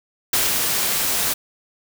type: noise with ADSR envelope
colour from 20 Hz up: white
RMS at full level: -18 dBFS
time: 0.33-1.34 s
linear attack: 4 ms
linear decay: 200 ms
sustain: -3 dB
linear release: 13 ms
effects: none